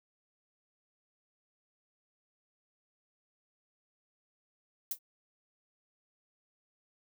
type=noise with exponential decay; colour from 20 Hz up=violet; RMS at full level=-28 dBFS; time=4.91-4.99 s; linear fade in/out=5 ms; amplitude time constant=16 ms; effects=none